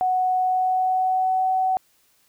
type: tone with pitch glide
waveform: sine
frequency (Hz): 740 to 752.1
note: F#5 to F#5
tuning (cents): 0 to +28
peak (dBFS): -18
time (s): 0.01-1.77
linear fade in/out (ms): 0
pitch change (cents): +28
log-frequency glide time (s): 0.37-1.5
effects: white hiss -62 dBFS RMS until 2.28 s